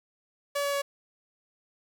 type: tone with pitch steps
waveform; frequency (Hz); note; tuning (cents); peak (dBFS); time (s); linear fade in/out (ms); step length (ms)
sawtooth; 570 / 566.4 / 562.8; C#5 / C#5 / C#5; +48 / +37 / +26; -23; 0.55-0.82; 10; 90
effects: 9-bit